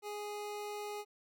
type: tone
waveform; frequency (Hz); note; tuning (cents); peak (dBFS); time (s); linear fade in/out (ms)
25% pulse; 415.3; G#4; 0; -36; 0.02-1.05; 50
effects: none